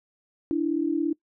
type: tone pair together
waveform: sine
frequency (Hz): 293.4 / 331.3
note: D4 / E4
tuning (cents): -2 / +9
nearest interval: major second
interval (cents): 211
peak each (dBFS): -25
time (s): 0.51-1.13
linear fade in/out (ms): 0
effects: noise-tail reverb RT60 0.1 s tail -22 dB re dry